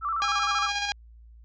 sine tone with vibrato, 1244.5 Hz, D#6, in tune, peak -25 dBFS, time 0.01-0.71 s, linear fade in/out 50 ms, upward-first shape square, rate 13 Hz, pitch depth 110 cents each way
10% pulse tone with tremolo, 814 Hz, G#5, 35 cents flat, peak -17 dBFS, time 0.22-0.92 s, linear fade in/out 0 ms, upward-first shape square, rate 15 Hz, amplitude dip 35%
effects added 57 Hz sine -47 dBFS peak until 1.44 s + resampled to 16000 Hz

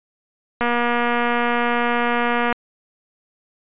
click train, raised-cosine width 0.5 ms, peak -6 dBFS, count 459, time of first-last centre 0.61-2.526 s, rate 239 Hz, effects resampled to 8000 Hz

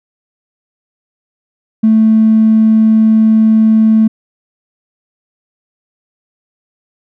triangle tone with tanh clipping, 220 Hz, A3, in tune, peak -4 dBFS, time 1.83-4.08 s, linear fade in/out 10 ms, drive 1 dB, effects none

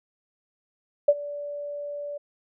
sine tone with ADSR envelope, 580 Hz, D5, 22 cents flat, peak -11 dBFS, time 1.08-2.18 s, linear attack 7 ms, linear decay 47 ms, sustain -20 dB, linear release 11 ms, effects none

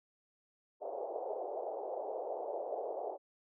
white band-pass noise, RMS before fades -40 dBFS, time 0.8-3.18 s, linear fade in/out 50 ms, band 400 to 760 Hz, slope 48 dB/octave, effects none

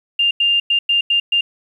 sine tone bursts at uneven times, 2800 Hz, F7, 4 cents sharp, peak -12 dBFS, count 6, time 0.19-0.31 / 0.4-0.6 / 0.7-0.79 / 0.89-1.01 / 1.1-1.2 / 1.32-1.41 s, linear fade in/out 5 ms, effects 8-bit

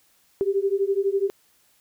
sine beating tone pair, 388.1 / 400.1 Hz, G4 / G4, -17 / +35 cents, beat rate 12 Hz, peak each -23 / -23 dBFS, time 0.41-1.3 s, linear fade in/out 0 ms, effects white hiss -62 dBFS RMS until 1.8 s

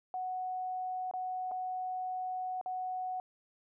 sine tone with dropouts, 740 Hz, F#5, in tune, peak -34 dBFS, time 0.14-3.2 s, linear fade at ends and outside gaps 1 ms, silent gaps 1.112-1.137 / 1.513-1.517 / 2.613-2.66 s, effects none

